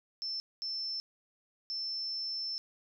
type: tone bursts at uneven times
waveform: sine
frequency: 5320 Hz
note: E8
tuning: 15 cents sharp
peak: -34 dBFS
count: 3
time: 0.22-0.4 / 0.62-1 / 1.7-2.58 s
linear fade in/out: 0 ms
effects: none